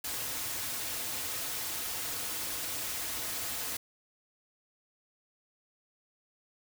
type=noise with comb filter; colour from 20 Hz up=white; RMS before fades=-36 dBFS; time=0.04-3.77 s; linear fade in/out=5 ms; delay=5.1 ms; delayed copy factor=-0.5; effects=none